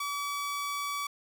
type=tone; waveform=sawtooth; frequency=1144 Hz; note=D6; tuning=46 cents flat; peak=-28 dBFS; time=0-1.07 s; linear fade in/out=5 ms; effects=none